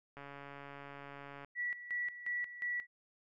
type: click train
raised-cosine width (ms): 0.5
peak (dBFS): -34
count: 181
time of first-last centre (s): 0.17-1.447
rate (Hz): 141
type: tone with tremolo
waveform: sine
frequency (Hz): 1946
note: B6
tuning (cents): -26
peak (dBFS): -34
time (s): 1.55-2.87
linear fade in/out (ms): 50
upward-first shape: square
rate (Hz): 2.8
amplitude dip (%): 75
effects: none